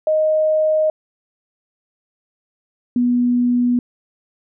sine tone pair in turn, 622.3 / 244.3 Hz, D#5 / B3, 0 / -19 cents, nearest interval octave + major third, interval 1619 cents, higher first, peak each -13 dBFS, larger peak neither, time 0.07-0.9 / 2.96-3.79 s, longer neither, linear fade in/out 2 ms, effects none

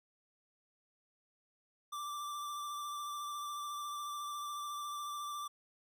square tone with vibrato, 1174 Hz, D6, 1 cent flat, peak -40 dBFS, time 1.92-5.48 s, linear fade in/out 10 ms, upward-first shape sine, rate 14 Hz, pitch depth 20 cents each way, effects none

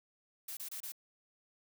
blue noise bursts, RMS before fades -43 dBFS, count 4, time 0.48-0.921 s, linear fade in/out 5 ms, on 90 ms, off 27 ms, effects none

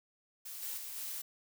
blue noise with level steps, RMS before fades -45 / -40 / -44 / -41 dBFS, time 0.45-1.22 s, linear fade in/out 10 ms, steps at 0.62 / 0.77 / 0.96 s, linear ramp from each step 10 ms, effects none

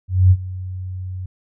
sine tone with ADSR envelope, 92.5 Hz, F#2, in tune, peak -6 dBFS, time 0.08-1.26 s, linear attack 230 ms, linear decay 52 ms, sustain -19 dB, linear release 5 ms, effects none

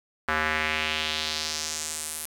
square tone with band-pass filter sweep, 77.78 Hz, D#2, in tune, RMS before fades -29 dBFS, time 0.28-2.26 s, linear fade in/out 5 ms, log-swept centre 1500 to 11000 Hz, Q 2.1, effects 8-bit

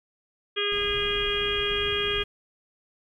harmonic tone, 409.1 Hz, G#4, 26 cents flat, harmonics 1 / 3 / 4 / 5 / 6 / 7 / 8, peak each -29 / -35 / -34 / -37 / -33 / -34 / -28 dBFS, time 0.56-2.24 s, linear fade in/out 20 ms
brown noise, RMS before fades -39 dBFS, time 0.72-2.24 s, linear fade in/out 2 ms
effects none

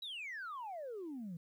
sine exponential sweep, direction down, 3964 to 160 Hz, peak -40 dBFS, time 0.02-1.37 s, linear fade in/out 5 ms, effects tanh soft clip ceiling -39 dBFS + 12-bit

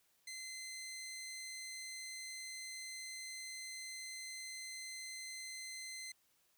15% pulse tone, 2063 Hz, C7, 25 cents flat, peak -39 dBFS, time 0.27-6.12 s, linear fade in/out 5 ms, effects white hiss -75 dBFS RMS until 6.57 s

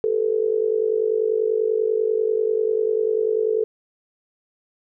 sine tone with amplitude modulation, 438.9 Hz, A4, 4 cents flat, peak -14 dBFS, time 0.04-3.64 s, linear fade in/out 0 ms, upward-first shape sine, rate 50.2 Hz, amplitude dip 85%, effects none

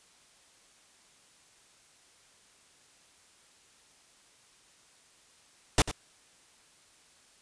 pink noise with echo, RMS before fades -21 dBFS, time 5.78-5.82 s, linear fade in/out 2 ms, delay 94 ms, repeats 1, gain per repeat -13 dB, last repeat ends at 5.914 s, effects white hiss -61 dBFS RMS until 7.41 s + resampled to 22050 Hz

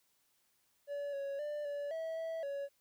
triangle tone with pitch steps, 572 / 556 / 592 / 575 / 649 / 653 / 561 Hz, D5 / C#5 / D5 / D5 / E5 / E5 / C#5, -46 / +5 / +14 / -37 / -27 / -17 / +21 cents, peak -35 dBFS, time 0.87-2.69 s, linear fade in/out 50 ms, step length 260 ms, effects white hiss -75 dBFS RMS until 2.8 s

